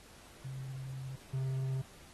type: tone pair in turn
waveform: sine / triangle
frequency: 132.3 / 132.3 Hz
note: C3 / C3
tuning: +20 / +20 cents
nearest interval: unison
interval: 0 cents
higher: neither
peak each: -39 / -30 dBFS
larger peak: second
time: 0.44-1.16 / 1.33-1.82 s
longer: first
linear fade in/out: 10 ms
effects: pink hiss -57 dBFS RMS until 2.13 s + AAC 32 kbps